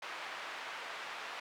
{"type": "band-pass noise", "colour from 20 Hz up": "pink", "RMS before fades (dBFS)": -44, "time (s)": [0.02, 1.4], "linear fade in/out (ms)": 5, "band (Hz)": [910, 2800], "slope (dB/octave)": 12, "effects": []}